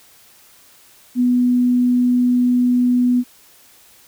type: tone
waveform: sine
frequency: 246.9 Hz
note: B3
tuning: in tune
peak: -12 dBFS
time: 1.15-3.24 s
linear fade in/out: 50 ms
effects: white hiss -49 dBFS RMS until 4.07 s